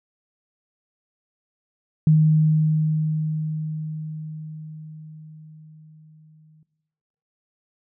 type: tone with exponential decay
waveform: sine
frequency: 155.56 Hz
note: D#3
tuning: in tune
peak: -11 dBFS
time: 2.07-6.63 s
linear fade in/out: 2 ms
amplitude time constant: 990 ms
effects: noise-tail reverb RT60 1.0 s tail -17 dB re dry